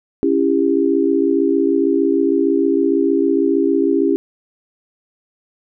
sine chord, C# diminished, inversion none, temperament just, 277.2 / 332.6 / 399.1 Hz, C#4 / E4 / G4, 0 / +16 / +31 cents, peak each -17 dBFS, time 0.23-4.16 s, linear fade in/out 0 ms, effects none

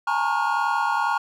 triangle tone cluster, 827 / 897 / 939 / 1095 / 1419 Hz, G#5 / A5 / A#5 / C#6 / F6, -8 / +33 / +12 / -22 / +27 cents, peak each -25 dBFS, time 0.07-1.18 s, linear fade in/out 5 ms, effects none

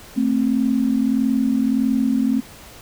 sine tone pair together, 222.7 / 264.3 Hz, A3 / C4, +21 / +18 cents, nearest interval minor third, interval 297 cents, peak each -19 / -18 dBFS, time 0.16-2.41 s, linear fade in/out 20 ms, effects pink hiss -42 dBFS RMS until 2.81 s

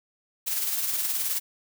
blue noise with tremolo, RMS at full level -26 dBFS, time 0.46-1.4 s, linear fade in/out 20 ms, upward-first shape sine, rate 19 Hz, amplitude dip 40%, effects none

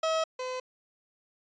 30% pulse tone pair in turn, 642 / 509.6 Hz, E5 / C5, -46 / -46 cents, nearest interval major third, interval 400 cents, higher first, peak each -23 / -30 dBFS, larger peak first, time 0.03-0.24 / 0.39-0.6 s, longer neither, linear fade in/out 5 ms, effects resampled to 16000 Hz

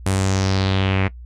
sawtooth tone with low-pass filter sweep, 95.8 Hz, G2, 39 cents flat, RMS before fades -19 dBFS, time 0.06-1.08 s, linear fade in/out 5 ms, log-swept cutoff 9900 to 2200 Hz, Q 3.1, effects noise-tail reverb RT60 0.1 s tail -19 dB re dry + added 60 Hz sine -34 dBFS peak until 1.25 s

